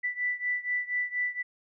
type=beating tone pair; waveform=sine; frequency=1975.5 / 1979.7 Hz; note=B6 / B6; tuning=0 / +4 cents; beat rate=4.2 Hz; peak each=-30 / -32 dBFS; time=0.03-1.43 s; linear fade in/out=20 ms; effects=none